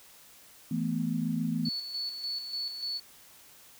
sine chord, E suspended fourth, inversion none, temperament equal, 164.81 / 220 / 246.9 Hz, E3 / A3 / B3, 0 / 0 / 0 cents, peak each -32 dBFS, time 0.71-1.69 s, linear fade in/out 5 ms
sine tone with tremolo, 4435 Hz, C#8, in tune, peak -31 dBFS, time 1.65-3 s, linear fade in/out 5 ms, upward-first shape square, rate 3.4 Hz, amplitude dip 50%
effects white hiss -55 dBFS RMS until 3.79 s

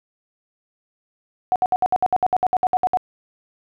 sine tone bursts, 738 Hz, F#5, 5 cents flat, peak -14 dBFS, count 15, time 1.52-2.972 s, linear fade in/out 0 ms, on 38 ms, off 63 ms, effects none

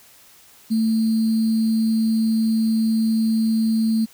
sine tone with sample-and-hold, 222.5 Hz, A3, 20 cents sharp, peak -16 dBFS, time 0.7-4.06 s, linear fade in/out 20 ms, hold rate 4410 Hz, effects white hiss -50 dBFS RMS until 4.13 s

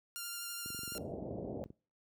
5% pulse tone with vibrato, 1396.9 Hz, F6, in tune, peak -29 dBFS, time 0.16-0.98 s, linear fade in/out 0 ms, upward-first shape sine, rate 12 Hz, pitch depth 14 cents each way
click train, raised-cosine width 3 ms, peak -35 dBFS, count 25, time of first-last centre 0.66-1.703 s, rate 23 Hz
white low-pass noise, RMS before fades -42 dBFS, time 0.95-1.64 s, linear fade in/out 0 ms, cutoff 660 Hz, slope 48 dB/octave
effects noise-tail reverb RT60 0.4 s tail -25 dB re dry + high-pass 80 Hz 12 dB/octave

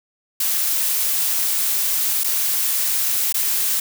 blue noise with dropouts, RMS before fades -20 dBFS, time 0.4-3.8 s, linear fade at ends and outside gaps 5 ms, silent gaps 2.236-2.243 / 3.326-3.342 s, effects none

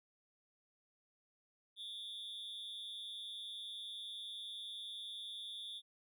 triangle tone with amplitude modulation, 3520 Hz, A7, in tune, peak -39 dBFS, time 1.76-5.82 s, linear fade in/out 50 ms, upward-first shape sine, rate 210 Hz, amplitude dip 90%, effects none

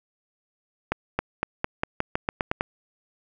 accelerating click train, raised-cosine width 0.5 ms, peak -8 dBFS, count 11, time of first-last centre 0.92-2.609 s, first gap 270 ms, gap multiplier 0.89, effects none

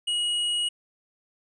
sine tone with hard clipping, 2900 Hz, F#7, 35 cents flat, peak -25 dBFS, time 0.07-0.69 s, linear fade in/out 10 ms, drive 12 dB, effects resampled to 22050 Hz

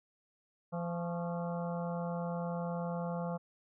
harmonic tone with a mistuned harmonic, 171.8 Hz, F3, 28 cents flat, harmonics 1 / 3 / 4 / 5 / 6 / 7 / 8, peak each -36 / -40 / -43 / -46 / -49 / -51 / -53 dBFS, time 0.72-3.38 s, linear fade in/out 20 ms, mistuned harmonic 6, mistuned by +100 cents, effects none

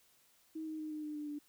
sine tone with pitch steps, 317 / 313 / 309 / 305.1 / 301.3 / 297.5 / 293.7 Hz, D#4 / D#4 / D#4 / D#4 / D4 / D4 / D4, +32 / +10 / -12 / -34 / +44 / +22 / 0 cents, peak -39 dBFS, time 0.55-1.39 s, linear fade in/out 10 ms, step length 120 ms, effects white hiss -69 dBFS RMS until 1.48 s

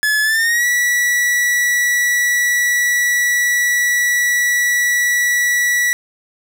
45% pulse tone with pitch glide, 1713 to 1945.1 Hz, A6 to B6, -47 to -27 cents, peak -13 dBFS, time 0.03-5.93 s, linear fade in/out 0 ms, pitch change +220 cents, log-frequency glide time 0.22-0.65 s, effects none

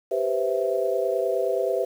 sine chord, C major seventh, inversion second, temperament equal, 392 / 493.9 / 523.3 / 659.3 Hz, G4 / B4 / C5 / E5, 0 / 0 / 0 / 0 cents, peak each -27 dBFS, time 0.11-1.85 s, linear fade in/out 10 ms, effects 8-bit

